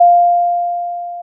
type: tone with level ramp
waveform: sine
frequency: 699 Hz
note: F5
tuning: 1 cent sharp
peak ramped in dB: -3 to -24 dBFS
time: 0-1.22 s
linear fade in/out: 10 ms
effects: none